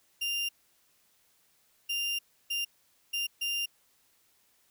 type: tone bursts at uneven times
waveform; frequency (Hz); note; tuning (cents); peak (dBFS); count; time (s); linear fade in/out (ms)
35% pulse; 2794; F7; 0; -28; 5; 0.21-0.49 / 1.89-2.19 / 2.5-2.65 / 3.13-3.27 / 3.41-3.66; 10
effects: white hiss -68 dBFS RMS until 4.7 s